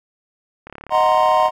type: click train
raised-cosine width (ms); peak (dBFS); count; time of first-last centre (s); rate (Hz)
0.5; -20; 30; 0.67-1.485; 35.6
type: chord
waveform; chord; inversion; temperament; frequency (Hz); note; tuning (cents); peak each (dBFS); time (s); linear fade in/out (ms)
triangle; C half-diminished seventh; first; equal; 622.3 / 740 / 932.3 / 1046.5; Eb5 / Gb5 / Bb5 / C6; 0 / 0 / 0 / 0; -16; 0.9-1.51; 50
effects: none